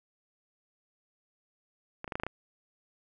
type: clicks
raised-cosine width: 0.5 ms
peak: -22 / -24 / -20 / -16 / -20 / -15 / -19 dBFS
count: 7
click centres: 2.044 / 2.078 / 2.122 / 2.155 / 2.199 / 2.235 / 2.266 s
effects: none